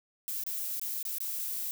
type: noise with dropouts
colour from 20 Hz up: violet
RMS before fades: -35 dBFS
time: 0.28-1.71 s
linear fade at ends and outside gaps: 0 ms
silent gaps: 0.437-0.465 / 0.797-0.815 / 1.028-1.052 / 1.183-1.204 s
effects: none